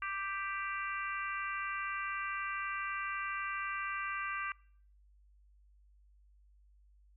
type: harmonic tone with a mistuned harmonic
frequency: 392 Hz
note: G4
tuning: in tune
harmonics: 3 / 4 / 5 / 6 / 7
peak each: -39 / -41 / -43 / -45 / -46 dBFS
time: 0.02-4.52 s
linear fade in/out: 2 ms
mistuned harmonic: 5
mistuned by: +18 cents
effects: noise-tail reverb RT60 0.6 s tail -25 dB re dry + added 50 Hz sine -61 dBFS peak until 7.16 s